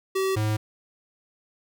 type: tone pair in turn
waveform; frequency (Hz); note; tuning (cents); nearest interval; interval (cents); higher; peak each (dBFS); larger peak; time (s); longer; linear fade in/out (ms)
square; 382.9 / 107.45; G4 / A2; -41 / -41; octave + minor seventh; 2200; first; -23; neither; 0.15-0.36 / 0.36-0.57; neither; 10
effects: none